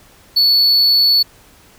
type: tone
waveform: triangle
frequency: 4435 Hz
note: C#8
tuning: in tune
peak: -8 dBFS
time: 0.36-1.23 s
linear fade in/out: 10 ms
effects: pink hiss -47 dBFS RMS until 1.78 s